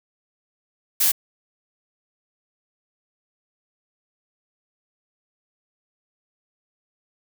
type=noise; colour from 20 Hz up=blue; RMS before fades=-18 dBFS; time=1-1.12 s; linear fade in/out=10 ms; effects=none